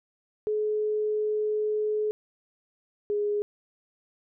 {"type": "tone pair in turn", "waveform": "sine", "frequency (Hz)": [425.7, 414.3], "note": ["G#4", "G#4"], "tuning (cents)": [43, -4], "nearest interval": "unison", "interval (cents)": 47, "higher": "first", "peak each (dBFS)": -24, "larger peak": "neither", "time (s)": [[0.47, 2.11], [3.1, 3.42]], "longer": "first", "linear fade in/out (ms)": 0, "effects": []}